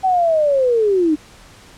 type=linear sweep; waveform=sine; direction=down; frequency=769 to 293.7 Hz; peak=-12 dBFS; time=0.03-1.16 s; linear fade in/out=20 ms; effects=pink hiss -44 dBFS RMS until 1.77 s + low-pass 9000 Hz 12 dB/octave